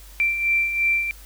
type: beating tone pair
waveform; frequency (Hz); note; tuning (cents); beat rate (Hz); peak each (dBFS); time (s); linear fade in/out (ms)
sine; 2349 / 2351.9; D7 / D7; 0 / +2; 2.9; -27 / -19; 0.2-1.11; 0
effects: added 50 Hz sine -42 dBFS peak until 1.25 s + white hiss -48 dBFS RMS until 1.25 s